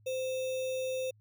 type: tone with sample-and-hold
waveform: sine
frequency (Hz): 518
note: C5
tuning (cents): -17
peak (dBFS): -31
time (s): 0.06-1.11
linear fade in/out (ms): 10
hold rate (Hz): 3150
effects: added 106 Hz sine -60 dBFS peak until 1.2 s